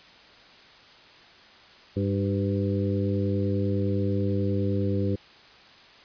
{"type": "harmonic tone with a mistuned harmonic", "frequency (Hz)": 99.8, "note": "G2", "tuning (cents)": 32, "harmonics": [1, 2, 3, 4, 5], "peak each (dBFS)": [-26, -29, -31, -32, -33], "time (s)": [1.96, 5.16], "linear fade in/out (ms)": 10, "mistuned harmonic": 4, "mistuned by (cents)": -42, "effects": ["white hiss -51 dBFS RMS until 6.04 s", "resampled to 11025 Hz"]}